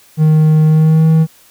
triangle tone with pitch glide, 155.56 to 159.93 Hz, D#3 to D#3, 0 to +48 cents, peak -4 dBFS, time 0.17-1.27 s, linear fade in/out 50 ms, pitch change +48 cents, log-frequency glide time 0.66-1.07 s, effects white hiss -46 dBFS RMS until 1.5 s

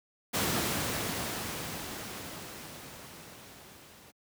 pink noise with level ramp, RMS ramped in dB -28 to -54 dBFS, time 0.33-4.12 s, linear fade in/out 20 ms, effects high-pass 100 Hz 12 dB/octave

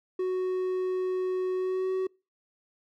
triangle tone with pitch glide, 370 to 376 Hz, F#4 to F#4, 0 to +28 cents, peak -24 dBFS, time 0.19-2.07 s, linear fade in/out 5 ms, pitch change +28 cents, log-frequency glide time 1.55-1.91 s, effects noise-tail reverb RT60 0.3 s tail -26 dB re dry

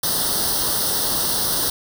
white noise with comb filter, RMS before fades -21 dBFS, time 0.03-1.7 s, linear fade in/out 5 ms, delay 0.21 ms, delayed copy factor +0.95, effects none

